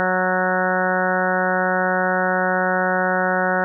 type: harmonic tone with a mistuned harmonic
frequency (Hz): 184.2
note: F#3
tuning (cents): -7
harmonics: 1 / 2 / 3 / 4 / 5 / 6 / 7 / 8 / 9 / 10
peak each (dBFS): -26 / -28 / -23 / -24 / -28 / -31 / -29 / -23 / -30 / -30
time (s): 0-3.64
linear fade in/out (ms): 0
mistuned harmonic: 7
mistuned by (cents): +25
effects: none